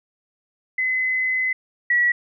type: tone pair in turn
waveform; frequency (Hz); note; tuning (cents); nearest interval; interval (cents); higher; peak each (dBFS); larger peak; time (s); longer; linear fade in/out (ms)
sine; 2032 / 1932.3; B6 / B6; +49 / -38; minor second; 87; first; -19 / -15; second; 0.78-1.53 / 1.9-2.12; first; 5
effects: none